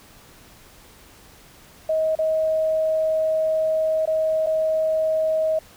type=tone with dropouts; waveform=sine; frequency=633 Hz; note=D#5; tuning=30 cents sharp; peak=-18 dBFS; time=1.89-5.59 s; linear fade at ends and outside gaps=5 ms; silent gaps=2.153-2.188 / 4.056-4.074 / 4.463-4.468 s; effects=pink hiss -49 dBFS RMS until 5.76 s